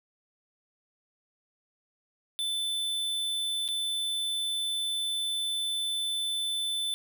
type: tone with dropouts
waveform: square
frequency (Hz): 3520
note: A7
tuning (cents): 0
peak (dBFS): -29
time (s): 2.39-6.94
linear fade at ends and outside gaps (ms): 0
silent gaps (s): 3.679-3.687
effects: none